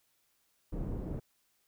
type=low-pass noise; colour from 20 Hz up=pink; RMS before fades=-37 dBFS; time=0.72-1.2 s; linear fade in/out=10 ms; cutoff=370 Hz; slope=12 dB/octave; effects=white hiss -74 dBFS RMS until 1.67 s